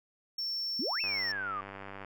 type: tone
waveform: triangle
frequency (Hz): 5430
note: F8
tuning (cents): -50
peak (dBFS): -31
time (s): 0.38-1.32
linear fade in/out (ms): 5
type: exponential two-way sweep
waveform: sine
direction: up then down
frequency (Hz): 208.1 to 2700 to 1156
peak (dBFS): -33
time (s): 0.79-1.61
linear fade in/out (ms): 5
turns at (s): 1.01
type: click train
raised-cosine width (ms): 0.5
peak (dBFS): -28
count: 100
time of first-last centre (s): 1.04-2.047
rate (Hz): 98.3
effects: none